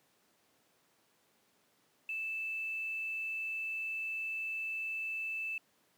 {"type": "tone with quantisation", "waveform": "sine", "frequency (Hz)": 2637, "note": "E7", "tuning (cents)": 0, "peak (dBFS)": -35, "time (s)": [2.09, 5.58], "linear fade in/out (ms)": 2, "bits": 10, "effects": ["pink hiss -71 dBFS RMS until 5.97 s", "high-pass 200 Hz 12 dB/octave"]}